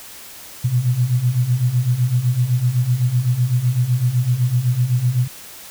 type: beating tone pair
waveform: sine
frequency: 119 / 126.9 Hz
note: A#2 / B2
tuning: +36 / +47 cents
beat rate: 7.9 Hz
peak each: -20 / -16 dBFS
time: 0.64-5.28 s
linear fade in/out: 10 ms
effects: white hiss -38 dBFS RMS until 5.7 s